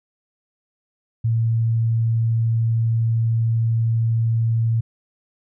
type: tone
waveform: sine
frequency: 114.1 Hz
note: A#2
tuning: 37 cents flat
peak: -16 dBFS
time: 1.24-4.81 s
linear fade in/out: 10 ms
effects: none